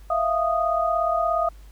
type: tone cluster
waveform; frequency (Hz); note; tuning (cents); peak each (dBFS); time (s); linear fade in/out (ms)
sine; 657 / 694 / 1240; E5 / F5 / D#6; -6 / -11 / -6; -24; 0.1-1.49; 5
effects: added 50 Hz sine -42 dBFS peak until 1.71 s + pink hiss -57 dBFS RMS until 1.71 s